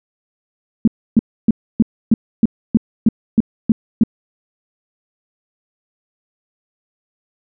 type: tone bursts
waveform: sine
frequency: 223.8 Hz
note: A3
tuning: 30 cents sharp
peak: -6 dBFS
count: 11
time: 0.85-4.036 s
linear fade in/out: 2 ms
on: 26 ms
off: 290 ms
effects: none